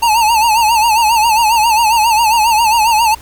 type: tone with vibrato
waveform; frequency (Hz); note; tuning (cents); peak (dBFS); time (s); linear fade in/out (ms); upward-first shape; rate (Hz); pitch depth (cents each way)
square; 894; A5; +27; -9; 0.02-3.15; 10; sine; 7.4; 100
effects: added 60 Hz sine -35 dBFS peak until 3.21 s + pink hiss -39 dBFS RMS until 3.21 s